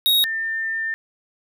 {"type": "tone pair in turn", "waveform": ["square", "sine"], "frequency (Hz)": [3769, 1798.4], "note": ["A#7", "A6"], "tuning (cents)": [18, 37], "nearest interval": "octave + minor second", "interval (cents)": 1281, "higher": "first", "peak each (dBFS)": [-15, -22], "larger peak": "first", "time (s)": [[0.06, 0.24], [0.24, 0.94]], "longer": "second", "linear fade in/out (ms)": 0, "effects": []}